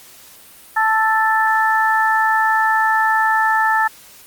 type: harmonic tone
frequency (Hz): 440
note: A4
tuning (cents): 0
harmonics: 2 / 3 / 4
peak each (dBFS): -16 / -20 / -17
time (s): 0.76-3.88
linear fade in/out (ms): 10
effects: white hiss -43 dBFS RMS until 4.26 s + Opus 48 kbps